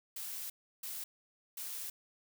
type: noise bursts at uneven times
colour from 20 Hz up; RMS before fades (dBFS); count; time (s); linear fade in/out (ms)
blue; -42; 3; 0.16-0.5 / 0.83-1.04 / 1.57-1.9; 5
effects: none